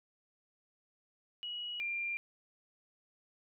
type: tone pair in turn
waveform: sine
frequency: 2912 / 2385 Hz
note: F#7 / D7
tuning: -28 / +26 cents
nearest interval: minor third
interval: 346 cents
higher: first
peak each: -38 / -34 dBFS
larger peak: second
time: 1.43-1.8 / 1.8-2.17 s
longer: neither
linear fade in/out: 0 ms
effects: none